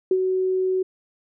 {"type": "tone with ADSR envelope", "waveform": "sine", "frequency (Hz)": 373.8, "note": "F#4", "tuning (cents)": 18, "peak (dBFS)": -14, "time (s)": [0.11, 0.83], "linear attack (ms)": 3, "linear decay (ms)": 56, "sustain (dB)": -5, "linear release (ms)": 10, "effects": []}